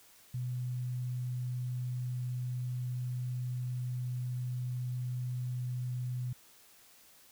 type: tone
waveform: sine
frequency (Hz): 124.8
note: B2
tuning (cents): +19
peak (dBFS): -33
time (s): 0.34-6.33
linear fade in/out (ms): 5
effects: white hiss -60 dBFS RMS until 7.31 s